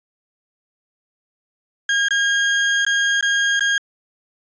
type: tone with dropouts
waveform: 35% pulse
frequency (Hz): 1624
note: G#6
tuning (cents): -39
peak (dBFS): -14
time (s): 1.89-3.78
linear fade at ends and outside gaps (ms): 2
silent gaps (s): 2.085-2.107 / 2.85-2.865 / 3.21-3.226 / 3.595-3.607
effects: resampled to 16000 Hz